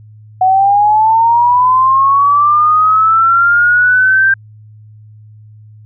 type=linear sweep; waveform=sine; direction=up; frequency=740 to 1580 Hz; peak=-6 dBFS; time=0.41-4.34 s; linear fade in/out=5 ms; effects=added 107 Hz sine -35 dBFS peak until 5.85 s